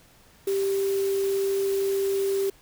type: tone in noise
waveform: sine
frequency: 392 Hz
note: G4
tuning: in tune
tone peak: -22 dBFS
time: 0.47-2.5 s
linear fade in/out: 5 ms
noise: white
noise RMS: -39 dBFS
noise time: 0.47-2.5 s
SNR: +14 dB
effects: pink hiss -56 dBFS RMS until 2.61 s